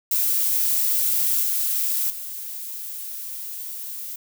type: noise with level steps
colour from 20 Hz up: violet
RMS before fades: -21 / -23 / -33 dBFS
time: 0.11-4.16 s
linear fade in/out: 5 ms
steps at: 1.43 / 2.1 s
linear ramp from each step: 2 ms
effects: none